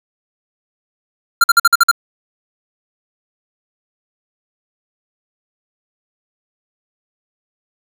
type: tone bursts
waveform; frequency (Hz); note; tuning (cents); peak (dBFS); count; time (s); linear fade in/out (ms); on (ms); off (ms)
square; 1384; F6; -16; -6; 7; 1.41-1.914; 5; 30; 49
effects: none